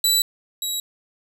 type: tone pair in turn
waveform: 20% pulse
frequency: 3955 / 3871 Hz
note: B7 / B7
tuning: +2 / -35 cents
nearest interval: unison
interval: 37 cents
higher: first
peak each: -10 / -18 dBFS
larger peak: first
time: 0.04-0.22 / 0.62-0.8 s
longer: neither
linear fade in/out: 2 ms
effects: none

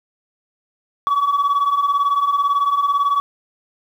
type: beating tone pair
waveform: sine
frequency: 1121 / 1139 Hz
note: C#6 / C#6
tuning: +19 / +47 cents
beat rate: 18 Hz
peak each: -18 / -14 dBFS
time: 1.07-3.2 s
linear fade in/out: 0 ms
effects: tanh soft clip ceiling -12 dBFS + 8-bit

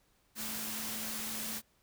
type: tone in noise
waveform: sine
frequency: 219.6 Hz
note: A3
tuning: 3 cents flat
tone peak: -46 dBFS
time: 0.35-1.62 s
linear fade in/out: 50 ms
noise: white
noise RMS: -39 dBFS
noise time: 0.35-1.62 s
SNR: -10 dB
effects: pink hiss -71 dBFS RMS until 1.82 s

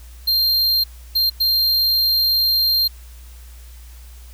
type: tone bursts at uneven times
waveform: square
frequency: 4186 Hz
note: C8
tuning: in tune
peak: -15 dBFS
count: 3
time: 0.27-0.84 / 1.15-1.3 / 1.4-2.88 s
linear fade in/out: 10 ms
effects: added 60 Hz sine -37 dBFS peak until 4.33 s + white hiss -49 dBFS RMS until 4.33 s

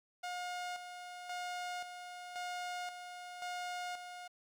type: tone with tremolo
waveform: sawtooth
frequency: 716 Hz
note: F5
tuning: 43 cents sharp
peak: -35 dBFS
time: 0.23-4.28 s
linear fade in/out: 10 ms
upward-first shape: square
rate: 0.94 Hz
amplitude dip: 55%
effects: low-pass 8000 Hz 12 dB/octave + 11-bit

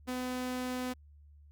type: tone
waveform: sawtooth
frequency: 252.3 Hz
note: B3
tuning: 37 cents sharp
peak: -30 dBFS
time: 0.07-0.94 s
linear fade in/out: 20 ms
effects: added 73 Hz sine -54 dBFS peak until 1.51 s + Opus 48 kbps

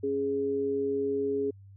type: tone pair together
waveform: sine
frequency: 275.6 / 415.3 Hz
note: C#4 / G#4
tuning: -10 / 0 cents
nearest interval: perfect fifth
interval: 710 cents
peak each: -33 / -27 dBFS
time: 0.03-1.51 s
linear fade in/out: 10 ms
effects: added 98 Hz sine -48 dBFS peak until 1.76 s

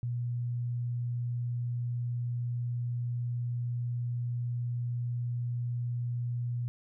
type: tone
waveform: sine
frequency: 120.8 Hz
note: B2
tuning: 38 cents flat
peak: -30 dBFS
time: 0.03-6.68 s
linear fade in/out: 0 ms
effects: none

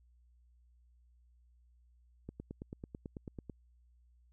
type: click train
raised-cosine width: 3 ms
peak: -30 dBFS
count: 12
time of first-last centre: 2.29-3.497 s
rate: 9.11 Hz
effects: added 60 Hz sine -63 dBFS peak until 4.32 s

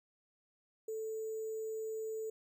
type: tone with sample-and-hold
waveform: sine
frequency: 440 Hz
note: A4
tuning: in tune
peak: -37 dBFS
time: 0.88-2.3 s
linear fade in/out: 5 ms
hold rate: 7350 Hz
effects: none

